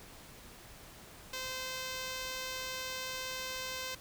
5% pulse tone, 517 Hz, C5, 21 cents flat, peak -26 dBFS, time 1.33-3.95 s, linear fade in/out 5 ms, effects pink hiss -53 dBFS RMS until 4 s

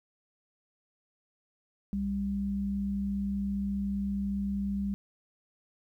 sine tone pair together, 64 / 198.78 Hz, C2 / G3, -38 / +24 cents, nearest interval octave + minor sixth, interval 1962 cents, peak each -38 / -29 dBFS, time 1.93-4.94 s, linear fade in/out 0 ms, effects 11-bit

